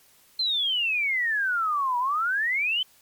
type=exponential two-way sweep; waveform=sine; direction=down then up; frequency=4186 to 955 to 3117 Hz; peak=-22 dBFS; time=0.39-2.83 s; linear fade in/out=5 ms; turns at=1.98 s; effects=white hiss -58 dBFS RMS until 3.01 s + MP3 96 kbps